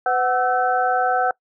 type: tone cluster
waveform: sine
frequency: 505 / 745 / 1316 / 1527 Hz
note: B4 / F#5 / E6 / G6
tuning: +39 / +12 / -3 / -46 cents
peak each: -25 / -18 / -25 / -25 dBFS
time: 0.06-1.31 s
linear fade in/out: 2 ms
effects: noise-tail reverb RT60 0.1 s tail -23 dB re dry